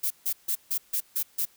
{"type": "noise bursts", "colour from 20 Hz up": "violet", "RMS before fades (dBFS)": -27, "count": 7, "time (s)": [0.03, 1.455], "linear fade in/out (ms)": 10, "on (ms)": 75, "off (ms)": 150, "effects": ["white hiss -60 dBFS RMS until 1.56 s"]}